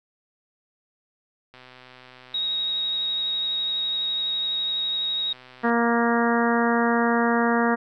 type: click train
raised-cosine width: 0.3 ms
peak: -30 dBFS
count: 529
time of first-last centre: 1.54-5.697 s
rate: 127 Hz
type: tone with vibrato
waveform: sine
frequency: 3780 Hz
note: A#7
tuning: 23 cents sharp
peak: -23 dBFS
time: 2.34-5.33 s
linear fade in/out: 5 ms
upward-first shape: sine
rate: 12 Hz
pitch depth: 12 cents each way
type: harmonic tone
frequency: 234.4 Hz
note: A#3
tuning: 10 cents sharp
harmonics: 1 / 2 / 3 / 4 / 5 / 6 / 7 / 8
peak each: -22 / -25 / -27 / -28 / -29 / -30 / -30 / -31 dBFS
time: 5.63-7.76 s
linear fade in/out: 20 ms
effects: none